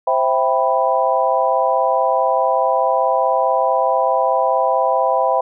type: chord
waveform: sine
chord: C major seventh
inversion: none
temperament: equal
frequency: 523.3 / 659.3 / 784 / 987.8 Hz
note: C5 / E5 / G5 / B5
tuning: 0 / 0 / 0 / 0 cents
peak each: -19 dBFS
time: 0.07-5.41 s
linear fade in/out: 5 ms
effects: none